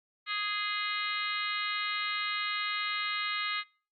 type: harmonic tone with a mistuned harmonic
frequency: 415.3 Hz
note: G#4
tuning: in tune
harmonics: 3 / 4 / 5 / 6 / 7 / 8 / 9 / 10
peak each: -36 / -40 / -36 / -42 / -42 / -43 / -40 / -41 dBFS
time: 0.26-3.64 s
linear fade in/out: 50 ms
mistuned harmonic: 8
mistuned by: -25 cents
effects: noise-tail reverb RT60 0.4 s tail -25 dB re dry + AAC 48 kbps